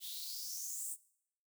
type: noise with high-pass filter sweep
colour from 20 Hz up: blue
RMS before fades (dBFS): -43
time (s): 0-0.97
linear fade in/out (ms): 50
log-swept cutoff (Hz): 3300 to 8800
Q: 5.5
effects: noise-tail reverb RT60 0.7 s tail -21 dB re dry